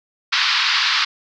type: band-pass noise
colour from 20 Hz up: white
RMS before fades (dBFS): -18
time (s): 0.32-1.05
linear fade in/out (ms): 10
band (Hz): 990 to 4900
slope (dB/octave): 48
effects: none